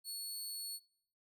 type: tone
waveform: 20% pulse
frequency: 4402 Hz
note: C#8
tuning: 13 cents flat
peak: -35 dBFS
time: 0.04-0.8 s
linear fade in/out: 50 ms
effects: noise-tail reverb RT60 0.6 s tail -22 dB re dry